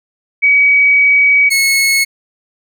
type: tone pair in turn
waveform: sine / sawtooth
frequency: 2268 / 2188 Hz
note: C#7 / C#7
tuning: +39 / -23 cents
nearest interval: minor second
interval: 62 cents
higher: first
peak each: -6 dBFS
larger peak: neither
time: 0.42-1.5 / 1.5-2.05 s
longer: first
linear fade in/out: 20 ms
effects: none